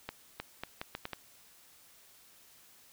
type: accelerating click train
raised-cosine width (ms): 0.3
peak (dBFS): -21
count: 7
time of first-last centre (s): 0.09-1.133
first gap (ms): 310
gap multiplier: 0.76
effects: white hiss -60 dBFS RMS until 2.92 s